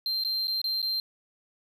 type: tone with dropouts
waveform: triangle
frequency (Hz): 4154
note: C8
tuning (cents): -13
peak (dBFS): -25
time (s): 0.06-1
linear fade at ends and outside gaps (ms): 1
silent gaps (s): 0.237-0.248 / 0.472-0.48 / 0.616-0.642 / 0.818-0.827
effects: none